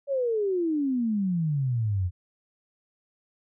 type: exponential sweep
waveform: sine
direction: down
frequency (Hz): 572 to 86.1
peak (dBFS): -23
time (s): 0.07-2.11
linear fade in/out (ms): 50
effects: none